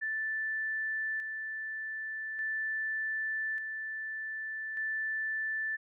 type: tone with tremolo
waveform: sine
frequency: 1760 Hz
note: A6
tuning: in tune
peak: -31 dBFS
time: 0.01-5.77 s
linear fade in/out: 20 ms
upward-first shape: square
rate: 0.42 Hz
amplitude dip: 40%
effects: none